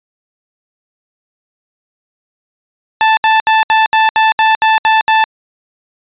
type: tone bursts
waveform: sawtooth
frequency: 880 Hz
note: A5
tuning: in tune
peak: -3 dBFS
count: 10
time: 3.01-5.24 s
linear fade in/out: 0 ms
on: 160 ms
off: 70 ms
effects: resampled to 8000 Hz